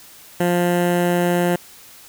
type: tone with notch filter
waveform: 15% pulse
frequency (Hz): 175.6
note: F3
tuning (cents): +10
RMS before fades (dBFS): -18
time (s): 0.4-1.56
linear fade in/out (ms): 5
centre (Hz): 4700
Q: 0.81
effects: white hiss -44 dBFS RMS until 2.08 s